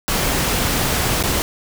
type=noise with dropouts; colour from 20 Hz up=pink; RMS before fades=-19 dBFS; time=0.08-1.42 s; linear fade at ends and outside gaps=0 ms; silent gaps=1.227-1.237 s; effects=none